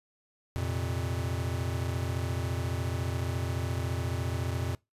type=chord; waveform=square; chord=F suspended fourth; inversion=none; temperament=equal; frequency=87.31 / 116.54 / 130.81 Hz; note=F2 / Bb2 / C3; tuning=0 / 0 / 0 cents; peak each=-33 / -35 / -38 dBFS; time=0.56-4.75 s; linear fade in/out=0 ms; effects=noise-tail reverb RT60 0.2 s tail -23 dB re dry + resampled to 32000 Hz